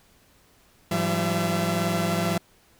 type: tone cluster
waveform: sawtooth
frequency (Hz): 104.5 / 171 / 193 / 672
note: G#2 / F3 / G3 / E5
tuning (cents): +11 / -36 / -27 / +33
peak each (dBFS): -28 / -22 / -25 / -25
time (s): 0.91-2.38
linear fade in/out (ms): 5
effects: pink hiss -59 dBFS RMS until 2.79 s